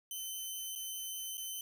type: tone with dropouts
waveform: 10% pulse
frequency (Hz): 3059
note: G7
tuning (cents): -43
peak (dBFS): -31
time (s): 0.11-1.61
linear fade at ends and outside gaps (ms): 2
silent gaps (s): 0.753-0.758 / 1.372-1.378
effects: none